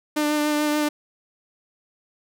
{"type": "tone with vibrato", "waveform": "sawtooth", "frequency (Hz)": 299.1, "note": "D4", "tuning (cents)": 32, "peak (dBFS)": -16, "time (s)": [0.16, 0.89], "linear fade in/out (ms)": 10, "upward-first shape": "sine", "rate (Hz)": 6.9, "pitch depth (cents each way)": 16, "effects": []}